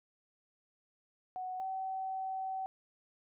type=tone pair in turn; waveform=sine; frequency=741 / 762.3 Hz; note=F#5 / G5; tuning=+2 / -49 cents; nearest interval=unison; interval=49 cents; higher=second; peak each=-37 / -35 dBFS; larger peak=second; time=1.36-1.6 / 1.6-2.66 s; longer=second; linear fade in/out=0 ms; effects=none